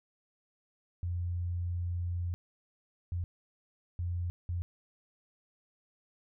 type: tone bursts at uneven times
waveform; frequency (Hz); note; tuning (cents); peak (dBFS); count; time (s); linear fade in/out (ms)
sine; 87.6; F2; +6; -31; 4; 1.03-2.34 / 3.12-3.24 / 3.99-4.3 / 4.49-4.62; 0
effects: none